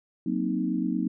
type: chord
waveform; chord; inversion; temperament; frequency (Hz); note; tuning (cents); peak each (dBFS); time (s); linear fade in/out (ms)
sine; C half-diminished seventh; second; equal; 185 / 233.1 / 261.6 / 311.1; Gb3 / Bb3 / C4 / Eb4; 0 / 0 / 0 / 0; -30; 0.26-1.08; 5
effects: none